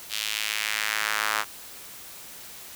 square tone with high-pass filter sweep, 53.6 Hz, A1, 45 cents flat, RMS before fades -28 dBFS, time 0.09-1.45 s, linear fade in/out 50 ms, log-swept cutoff 3300 to 1200 Hz, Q 1.7, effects white hiss -43 dBFS RMS until 2.75 s

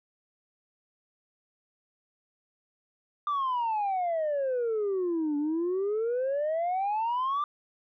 sine exponential two-way sweep, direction down then up, 1196 to 287.4 to 1196 Hz, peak -24 dBFS, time 3.27-7.44 s, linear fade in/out 2 ms, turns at 5.37 s, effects tanh soft clip ceiling -24 dBFS

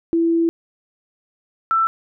sine tone pair in turn, 333 / 1332 Hz, E4 / E6, +18 / +18 cents, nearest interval 2 octaves, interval 2400 cents, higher second, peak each -14 dBFS, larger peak neither, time 0.13-0.49 / 1.71-1.87 s, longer first, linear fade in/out 0 ms, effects none

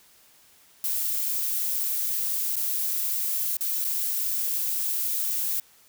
violet noise with dropouts, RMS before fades -27 dBFS, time 0.84-5.6 s, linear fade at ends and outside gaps 2 ms, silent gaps 2.558-2.565 / 3.57-3.608 / 3.844-3.848 s, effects white hiss -57 dBFS RMS until 5.88 s

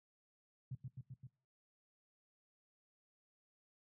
sine tone with echo, 129.1 Hz, C3, 23 cents flat, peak -40 dBFS, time 0.71-0.75 s, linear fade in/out 5 ms, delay 130 ms, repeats 4, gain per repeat -2 dB, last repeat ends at 1.27 s, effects noise-tail reverb RT60 0.4 s tail -22 dB re dry + high-pass 80 Hz 12 dB/octave

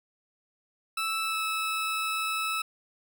20% pulse tone with pitch glide, 1316 to 1303.9 Hz, E6 to E6, -3 to -19 cents, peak -23 dBFS, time 0.97-2.62 s, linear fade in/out 5 ms, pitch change -16 cents, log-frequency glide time 1.25-1.42 s, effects none

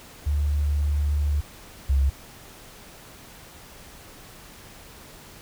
sine tone pair in turn, 73.2 / 68.1 Hz, D2 / C#2, -5 / -30 cents, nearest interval minor second, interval 125 cents, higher first, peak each -20 / -17 dBFS, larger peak second, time 0.26-1.41 / 1.89-2.1 s, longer first, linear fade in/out 10 ms, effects pink hiss -46 dBFS RMS until 5.41 s

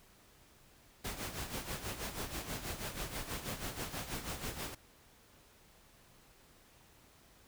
pink noise with tremolo, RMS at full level -39 dBFS, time 1.04-4.75 s, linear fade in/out 10 ms, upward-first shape sine, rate 6.2 Hz, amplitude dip 65%, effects pink hiss -63 dBFS RMS until 7.47 s

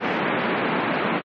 pink band-pass noise, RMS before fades -23 dBFS, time 0-1.22 s, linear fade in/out 50 ms, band 180 to 2500 Hz, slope 24 dB/octave, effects MP3 32 kbps

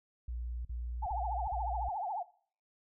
sine tone bursts, 59.6 Hz, A#1, 39 cents sharp, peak -36 dBFS, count 4, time 0.28-1.889 s, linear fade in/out 5 ms, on 370 ms, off 43 ms
sine tone with vibrato, 787 Hz, G5, 7 cents sharp, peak -34 dBFS, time 1.02-2.23 s, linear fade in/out 10 ms, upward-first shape triangle, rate 14 Hz, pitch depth 240 cents each way
effects noise-tail reverb RT60 0.5 s tail -19 dB re dry

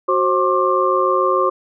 sine tone cluster, 370.4 / 532 / 1070 / 1177 Hz, F#4 / C5 / C6 / D6, +2 / +29 / +38 / +3 cents, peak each -19 dBFS, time 0.08-1.5 s, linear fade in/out 10 ms, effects none

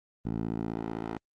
10% pulse tone with band-pass filter sweep, 55.7 Hz, A1, 22 cents sharp, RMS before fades -34 dBFS, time 0.25-1.18 s, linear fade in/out 5 ms, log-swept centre 200 to 730 Hz, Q 0.8, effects Opus 24 kbps

